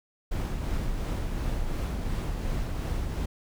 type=noise with tremolo; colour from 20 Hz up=brown; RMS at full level=-28 dBFS; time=0.31-3.26 s; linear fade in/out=10 ms; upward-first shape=triangle; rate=2.8 Hz; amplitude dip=35%; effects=none